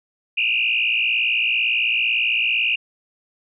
sine tone with frequency modulation, 2637 Hz, E7, in tune, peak -17 dBFS, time 0.37-2.76 s, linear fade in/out 10 ms, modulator 57.9 Hz, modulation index 3.8, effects none

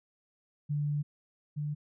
sine tone pair in turn, 146.83 / 148.28 Hz, D3 / D3, 0 / +17 cents, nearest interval unison, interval 17 cents, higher second, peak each -28 / -31 dBFS, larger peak first, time 0.69-1.03 / 1.56-1.75 s, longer first, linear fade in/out 20 ms, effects none

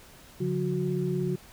sine tone cluster, 143.3 / 180 / 366.3 Hz, D3 / F#3 / F#4, -42 / -47 / -17 cents, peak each -30 dBFS, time 0.4-1.36 s, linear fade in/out 10 ms, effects pink hiss -52 dBFS RMS until 1.52 s

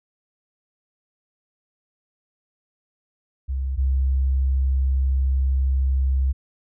sine tone pair in turn, 66.4 / 66.4 Hz, C2 / C2, +26 / +26 cents, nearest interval unison, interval 0 cents, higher neither, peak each -22 / -17 dBFS, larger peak second, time 3.48-3.77 / 3.77-6.33 s, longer second, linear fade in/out 20 ms, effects none

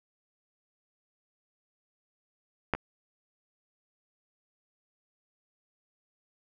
clicks, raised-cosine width 0.5 ms, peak -10 / -21 dBFS, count 2, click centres 2.737 / 2.75 s, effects none

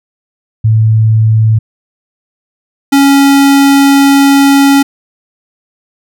sine / square tone pair in turn, 110.3 / 277.9 Hz, A2 / C#4, +5 / +4 cents, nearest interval octave + major third, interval 1599 cents, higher second, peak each -4 dBFS, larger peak neither, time 0.64-1.59 / 2.92-4.83 s, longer second, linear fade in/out 10 ms, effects none

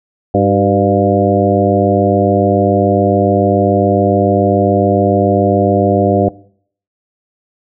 harmonic tone with a mistuned harmonic, 100 Hz, G2, 35 cents sharp, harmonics 1 / 2 / 3 / 4 / 5 / 6 / 7, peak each -16 / -16 / -16 / -16 / -16 / -16 / -16 dBFS, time 0.34-6.29 s, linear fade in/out 5 ms, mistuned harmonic 4, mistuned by -57 cents, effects noise-tail reverb RT60 0.6 s tail -21 dB re dry

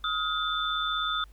sine tone cluster, 1263 / 1419 / 3539 Hz, D#6 / F6 / A7, +26 / +27 / +9 cents, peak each -30 / -33 / -30 dBFS, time 0.04-1.24 s, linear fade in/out 2 ms, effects added 50 Hz sine -48 dBFS peak until 1.32 s + pink hiss -64 dBFS RMS until 1.32 s

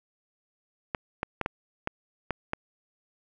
clicks, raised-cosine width 0.5 ms, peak -13 dBFS, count 7, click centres 0.948 / 1.231 / 1.413 / 1.461 / 1.874 / 2.307 / 2.534 s, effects none

